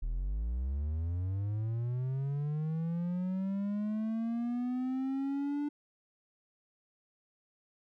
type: linear sweep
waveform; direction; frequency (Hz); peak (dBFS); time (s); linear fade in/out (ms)
triangle; up; 36.71 to 294; -29; 0.02-5.69; 10
effects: none